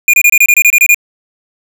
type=tone bursts; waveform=square; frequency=2426 Hz; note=D#7; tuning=44 cents flat; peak=-4 dBFS; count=11; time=0.08-0.945 s; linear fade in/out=2 ms; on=55 ms; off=26 ms; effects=none